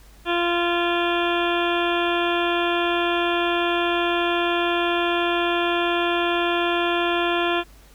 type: harmonic tone with a mistuned harmonic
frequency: 345.7 Hz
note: F4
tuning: 18 cents flat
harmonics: 1 / 2 / 3 / 4 / 5 / 7 / 8 / 9 / 10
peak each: -23 / -26 / -28 / -29 / -30 / -31 / -32 / -33 / -33 dBFS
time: 0.25-7.64 s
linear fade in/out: 50 ms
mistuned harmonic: 9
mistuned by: +31 cents
effects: added 50 Hz sine -48 dBFS peak until 7.94 s + pink hiss -53 dBFS RMS until 7.94 s